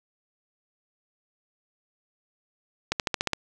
accelerating click train, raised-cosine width 0.2 ms, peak -7 dBFS, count 7, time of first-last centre 2.92-3.333 s, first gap 78 ms, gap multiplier 0.95, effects none

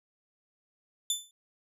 20% pulse tone with exponential decay, 3520 Hz, A7, in tune, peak -18 dBFS, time 1.1-1.31 s, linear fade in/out 2 ms, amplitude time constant 45 ms, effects none

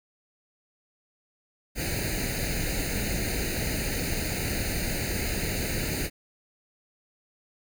pink noise with comb filter, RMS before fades -29 dBFS, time 1.75-6.1 s, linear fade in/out 50 ms, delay 0.45 ms, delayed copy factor +0.9, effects none

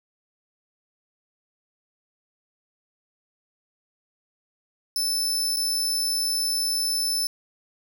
sawtooth tone with dropouts, 5274 Hz, E8, in tune, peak -20 dBFS, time 4.96-7.27 s, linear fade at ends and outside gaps 1 ms, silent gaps 5.562-5.569 s, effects none

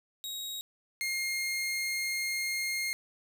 sawtooth tone pair in turn, 3797 / 2131 Hz, A#7 / C7, +31 / +31 cents, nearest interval minor seventh, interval 1000 cents, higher first, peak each -33 / -27 dBFS, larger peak second, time 0.24-0.61 / 1.01-2.93 s, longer second, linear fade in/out 0 ms, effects 10-bit

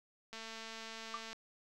click train, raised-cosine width 0.2 ms, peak -30 dBFS, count 225, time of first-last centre 0.33-1.33 s, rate 224 Hz
sine tone with exponential decay, 1174.7 Hz, D6, in tune, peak -34 dBFS, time 1.14-1.23 s, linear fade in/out 2 ms, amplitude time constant 19 ms
effects none

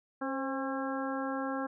harmonic tone with a mistuned harmonic, 270 Hz, C#4, 45 cents flat, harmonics 1 / 2 / 3 / 4 / 5 / 6, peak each -35 / -38 / -40 / -41 / -42 / -43 dBFS, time 0.21-1.67 s, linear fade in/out 10 ms, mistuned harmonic 2, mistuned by -38 cents, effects none

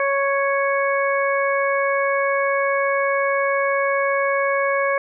harmonic tone, 554.4 Hz, C#5, in tune, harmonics 1 / 2 / 3 / 4, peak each -20 / -23 / -25 / -26 dBFS, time 0-4.98 s, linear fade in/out 2 ms, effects none

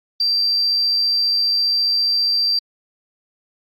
sine tone with amplitude modulation, 4699 Hz, D8, in tune, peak -13 dBFS, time 0.2-2.59 s, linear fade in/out 5 ms, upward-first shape sine, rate 94.8 Hz, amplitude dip 25%, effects tanh soft clip ceiling -10 dBFS + Opus 48 kbps

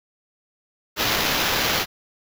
violet noise with sample-and-hold, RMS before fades -22 dBFS, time 0.96-1.86 s, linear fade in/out 50 ms, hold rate 8820 Hz, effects none

